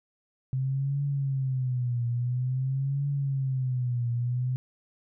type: tone with vibrato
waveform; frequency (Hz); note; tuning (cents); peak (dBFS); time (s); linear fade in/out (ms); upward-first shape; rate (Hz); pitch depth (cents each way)
sine; 130; C3; -11; -25; 0.53-4.56; 0; triangle; 0.49; 160
effects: none